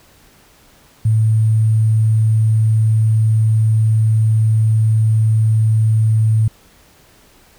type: tone with sample-and-hold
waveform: sine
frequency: 110 Hz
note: A2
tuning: in tune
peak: -10 dBFS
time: 1.05-6.48 s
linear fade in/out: 5 ms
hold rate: 8820 Hz
effects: pink hiss -49 dBFS RMS until 7.58 s